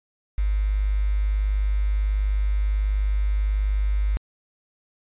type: tone with quantisation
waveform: sine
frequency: 50.7 Hz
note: G#1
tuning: 41 cents flat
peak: -19 dBFS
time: 0.38-4.17 s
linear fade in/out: 0 ms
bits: 7
effects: resampled to 8000 Hz